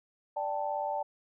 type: chord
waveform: sine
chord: D suspended fourth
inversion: none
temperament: just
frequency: 587.3 / 783.1 / 881 Hz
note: D5 / G5 / A5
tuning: 0 / -2 / +2 cents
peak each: -35 / -35 / -34 dBFS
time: 0.36-1.03 s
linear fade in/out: 10 ms
effects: none